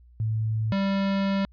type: tone pair in turn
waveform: sine / square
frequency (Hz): 110 / 196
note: A2 / G3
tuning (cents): 0 / 0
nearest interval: minor seventh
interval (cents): 1000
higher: second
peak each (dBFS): -23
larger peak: neither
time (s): 0.2-0.72 / 0.72-1.45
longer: second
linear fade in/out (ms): 0
effects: added 60 Hz sine -50 dBFS peak until 1.52 s + resampled to 11025 Hz